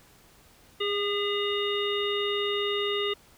harmonic tone with a mistuned harmonic, 408 Hz, G#4, 31 cents flat, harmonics 1 / 3 / 5 / 7 / 9, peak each -28 / -35 / -36 / -32 / -34 dBFS, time 0.8-3.14 s, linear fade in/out 10 ms, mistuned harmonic 5, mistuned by -18 cents, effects pink hiss -57 dBFS RMS until 3.37 s

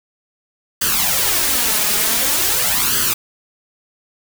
white noise with flanger, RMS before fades -17 dBFS, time 0.81-3.14 s, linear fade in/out 10 ms, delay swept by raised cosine 0.64 to 4.84 ms, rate 0.46 Hz, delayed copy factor +0.75, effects none

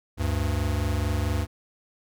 square tone pair together, 73.12 / 97.6 Hz, D2 / G2, -7 / -7 cents, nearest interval perfect fourth, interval 500 cents, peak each -27 dBFS, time 0.17-1.47 s, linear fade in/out 50 ms, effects none

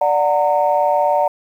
sine chord, D augmented, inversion none, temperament just, 587.3 / 734.2 / 917.7 Hz, D5 / F#5 / A#5, 0 / -14 / -27 cents, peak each -16 / -17 / -17 dBFS, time 0.01-1.28 s, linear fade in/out 5 ms, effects tanh soft clip ceiling -4 dBFS + 8-bit

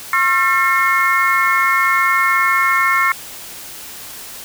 harmonic tone with a mistuned harmonic, 359.9 Hz, F#4, 48 cents flat, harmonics 3 / 4 / 5 / 6, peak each -17 / -18 / -18 / -17 dBFS, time 0.13-3.12 s, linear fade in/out 2 ms, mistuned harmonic 4, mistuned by -100 cents, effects white hiss -33 dBFS RMS until 4.44 s

